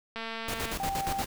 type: click train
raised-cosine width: 0.3 ms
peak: -21 dBFS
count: 129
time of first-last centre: 0.16-0.726 s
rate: 226 Hz
type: noise with tremolo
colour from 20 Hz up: pink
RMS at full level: -33 dBFS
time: 0.48-1.26 s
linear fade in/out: 5 ms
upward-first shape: square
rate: 8.5 Hz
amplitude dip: 70%
type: tone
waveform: sine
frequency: 784 Hz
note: G5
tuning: in tune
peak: -30 dBFS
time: 0.8-1.22 s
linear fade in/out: 0 ms
effects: none